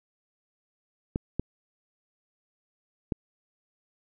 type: clicks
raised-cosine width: 3 ms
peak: -14 dBFS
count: 3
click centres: 1.159 / 1.396 / 3.122 s
effects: none